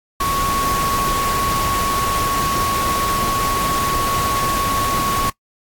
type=tone in noise; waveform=sine; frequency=1108.7 Hz; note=C#6; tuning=in tune; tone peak=-18 dBFS; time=0.2-5.3 s; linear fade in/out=5 ms; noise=pink; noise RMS=-23 dBFS; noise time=0.2-5.3 s; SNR=+2 dB; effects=noise-tail reverb RT60 0.1 s tail -21 dB re dry + AAC 64 kbps